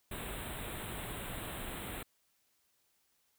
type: band-stop noise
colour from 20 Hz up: pink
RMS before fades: -42 dBFS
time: 0.11-2.03 s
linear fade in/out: 5 ms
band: 3900 to 7800 Hz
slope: 96 dB/octave
effects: white hiss -75 dBFS RMS until 3.38 s